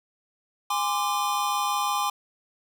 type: tone cluster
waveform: square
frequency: 819 / 1034 / 1180 Hz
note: G#5 / C6 / D6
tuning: -24 / -21 / +8 cents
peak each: -29 dBFS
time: 0.7-2.1 s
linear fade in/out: 5 ms
effects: none